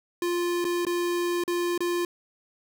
square tone with dropouts, 349.2 Hz, F4, in tune, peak -25 dBFS, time 0.22-2.05 s, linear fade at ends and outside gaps 2 ms, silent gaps 0.644-0.65 / 0.851-0.867 / 1.438-1.478 / 1.778-1.805 s, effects none

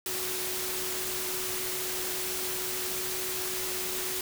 sine tone in noise, 370 Hz, F#4, in tune, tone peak -39 dBFS, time 0.06-4.21 s, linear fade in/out 2 ms, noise white, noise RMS -33 dBFS, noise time 0.06-4.21 s, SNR -9 dB, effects none

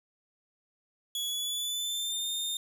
sawtooth tone with pitch glide, 3375 to 3638 Hz, G#7 to A#7, +27 to -43 cents, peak -28 dBFS, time 1.15-2.57 s, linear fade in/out 2 ms, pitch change +130 cents, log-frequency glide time 1.26-2.29 s, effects none

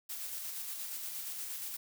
blue noise with tremolo, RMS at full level -40 dBFS, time 0.09-1.77 s, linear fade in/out 10 ms, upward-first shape square, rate 8.5 Hz, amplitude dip 25%, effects none

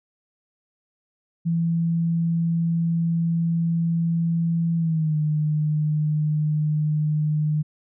sine tone with pitch glide, 166.9 to 152.17 Hz, E3 to D#3, +22 to -38 cents, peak -19 dBFS, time 1.45-7.63 s, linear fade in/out 20 ms, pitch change -160 cents, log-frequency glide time 4.77-5.17 s, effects none

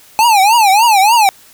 square tone with vibrato, 851 Hz, G#5, 42 cents sharp, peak -7 dBFS, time 0.19-1.29 s, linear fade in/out 0 ms, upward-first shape triangle, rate 3.4 Hz, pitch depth 230 cents each way, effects white hiss -43 dBFS RMS until 1.53 s

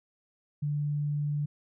sine tone, 146.83 Hz, D3, in tune, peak -27 dBFS, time 0.62-1.46 s, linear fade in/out 10 ms, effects none

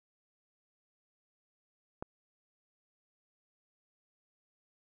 click, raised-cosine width 1 ms, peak -24 dBFS, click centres 2.025 s, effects none

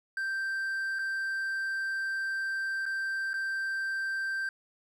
triangle tone with dropouts, 1568 Hz, G6, in tune, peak -28 dBFS, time 0.17-4.49 s, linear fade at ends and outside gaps 2 ms, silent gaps 0.988-0.991 / 2.856-2.862 / 3.333-3.34 s, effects none

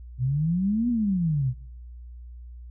sine exponential two-way sweep, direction up then down, 121.2 to 246.9 to 121.3 Hz, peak -21 dBFS, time 0.18-1.54 s, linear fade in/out 50 ms, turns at 0.89 s, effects noise-tail reverb RT60 0.7 s tail -22 dB re dry + added 60 Hz sine -39 dBFS peak until 2.7 s

